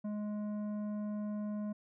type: tone with tanh clipping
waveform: triangle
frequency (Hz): 209.3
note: G#3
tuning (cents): +14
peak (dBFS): -37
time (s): 0.04-1.73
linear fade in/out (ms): 10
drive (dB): 14
effects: none